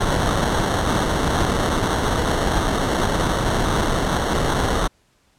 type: noise with sample-and-hold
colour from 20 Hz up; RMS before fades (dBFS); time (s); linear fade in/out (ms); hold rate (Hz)
pink; -20; 0-4.88; 10; 2450
effects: pink hiss -61 dBFS RMS until 5.38 s + low-pass 10000 Hz 12 dB/octave